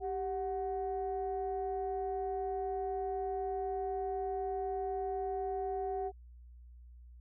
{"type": "tone pair together", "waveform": "sine", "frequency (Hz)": [392, 740], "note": ["G4", "F#5"], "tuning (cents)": [0, 0], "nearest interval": "major seventh", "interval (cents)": 1100, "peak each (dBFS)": [-35, -36], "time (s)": [0, 6.12], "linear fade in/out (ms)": 50, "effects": ["tanh soft clip ceiling -27 dBFS", "added 60 Hz sine -51 dBFS peak until 7.2 s"]}